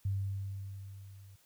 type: tone with level ramp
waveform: sine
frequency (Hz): 98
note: G2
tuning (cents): 0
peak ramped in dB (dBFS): -29 to -52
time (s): 0.05-1.36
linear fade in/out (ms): 5
effects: white hiss -67 dBFS RMS until 1.45 s